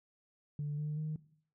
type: tone with pitch steps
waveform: sine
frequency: 146.83 / 150.61 / 154.49 Hz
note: D3 / D3 / D#3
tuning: 0 / +44 / -12 cents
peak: -33 dBFS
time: 0.59-1.16 s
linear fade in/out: 2 ms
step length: 190 ms
effects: noise-tail reverb RT60 0.6 s tail -19 dB re dry + tanh soft clip ceiling -31 dBFS